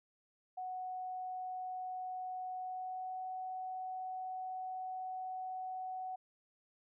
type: tone with pitch glide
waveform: sine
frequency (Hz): 740 to 746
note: F#5 to F#5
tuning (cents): 0 to +14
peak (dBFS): -39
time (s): 0.57-6.16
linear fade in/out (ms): 10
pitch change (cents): +14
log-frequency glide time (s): 2.58-3.23
effects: none